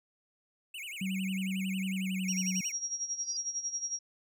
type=tone with vibrato; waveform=square; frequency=2537 Hz; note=D#7; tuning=33 cents sharp; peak=-40 dBFS; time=0.74-2.72 s; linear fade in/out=5 ms; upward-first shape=sine; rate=11 Hz; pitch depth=290 cents each way
type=tone with pitch glide; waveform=sine; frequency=190 to 186.3 Hz; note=F#3 to F#3; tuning=+46 to +12 cents; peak=-31 dBFS; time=1.01-2.61 s; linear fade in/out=5 ms; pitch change=-34 cents; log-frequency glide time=1.93-2.35 s
type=tone with tremolo; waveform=sine; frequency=5650 Hz; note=F8; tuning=19 cents sharp; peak=-30 dBFS; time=2.28-3.99 s; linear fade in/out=5 ms; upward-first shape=sine; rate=11 Hz; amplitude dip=75%
type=tone with exponential growth; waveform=sine; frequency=4827 Hz; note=D8; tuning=47 cents sharp; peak=-32 dBFS; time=3.16-3.37 s; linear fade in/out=2 ms; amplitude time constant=44 ms
effects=none